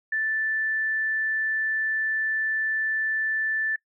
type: tone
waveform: sine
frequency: 1760 Hz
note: A6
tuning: in tune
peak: -23 dBFS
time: 0.12-3.76 s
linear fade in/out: 5 ms
effects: noise-tail reverb RT60 0.1 s tail -22 dB re dry